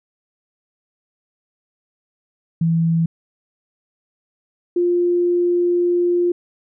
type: tone pair in turn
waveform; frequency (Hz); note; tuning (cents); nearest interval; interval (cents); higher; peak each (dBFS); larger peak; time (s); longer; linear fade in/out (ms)
sine; 165.1 / 350.9; E3 / F4; +3 / +8; octave + minor second; 1305; second; -14; neither; 2.61-3.06 / 4.76-6.32; second; 5
effects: none